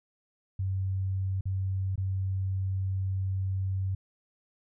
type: tone with dropouts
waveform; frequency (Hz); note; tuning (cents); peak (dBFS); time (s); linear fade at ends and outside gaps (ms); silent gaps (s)
sine; 95.4; G2; -47; -27; 0.59-3.95; 5; 1.41-1.455 / 1.958-1.977
effects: none